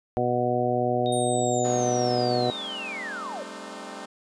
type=harmonic tone; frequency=122.8 Hz; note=B2; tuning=9 cents flat; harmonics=1 / 2 / 3 / 4 / 5 / 6; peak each=-31 / -30 / -29 / -29 / -28 / -27 dBFS; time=0.17-2.5 s; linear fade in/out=0 ms
type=tone with exponential decay; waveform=sine; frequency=3715 Hz; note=A#7; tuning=7 cents flat; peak=-34 dBFS; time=1.06-3.55 s; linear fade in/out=0 ms; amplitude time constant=540 ms
type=linear sweep; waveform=sine; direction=down; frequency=8870 to 493.9 Hz; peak=-32 dBFS; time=1.12-3.43 s; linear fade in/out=5 ms
type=chord; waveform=10% pulse; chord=A half-diminished seventh; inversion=third; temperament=equal with one note detuned; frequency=196 / 220 / 261.6 / 303.8 Hz; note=G3 / A3 / C4 / Eb4; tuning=0 / 0 / 0 / -41 cents; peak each=-34 dBFS; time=1.64-4.06 s; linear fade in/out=10 ms
effects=resampled to 22050 Hz